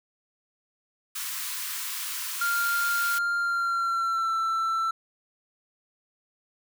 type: high-pass noise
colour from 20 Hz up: white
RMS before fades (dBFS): -33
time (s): 1.15-3.19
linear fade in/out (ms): 10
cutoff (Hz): 950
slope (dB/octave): 96
type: tone with pitch glide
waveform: triangle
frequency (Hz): 1396.9 to 1334.6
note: F6 to E6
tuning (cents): 0 to +21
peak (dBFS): -22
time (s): 2.41-4.91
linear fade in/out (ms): 5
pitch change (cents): -79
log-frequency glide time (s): 3.38-4.34
effects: none